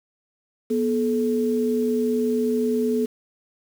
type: tone pair together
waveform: sine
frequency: 242.5 / 432 Hz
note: B3 / A4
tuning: -31 / -32 cents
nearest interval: minor seventh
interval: 999 cents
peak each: -22 dBFS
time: 0.7-3.06 s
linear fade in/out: 10 ms
effects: 7-bit